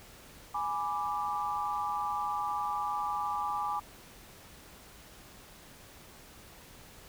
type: chord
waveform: sine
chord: G# diminished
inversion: none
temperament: equal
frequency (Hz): 830.6 / 987.8 / 1174.7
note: G#5 / B5 / D6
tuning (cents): 0 / 0 / 0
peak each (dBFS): -34 / -37 / -34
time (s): 0.54-3.8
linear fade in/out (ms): 10
effects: pink hiss -53 dBFS RMS until 7.08 s